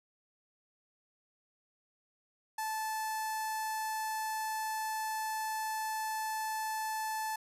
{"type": "tone with notch filter", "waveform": "sawtooth", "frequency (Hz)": 873, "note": "A5", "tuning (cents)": -14, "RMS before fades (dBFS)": -36, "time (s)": [2.58, 7.36], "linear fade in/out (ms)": 5, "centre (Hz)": 3100, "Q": 1.1, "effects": ["resampled to 32000 Hz"]}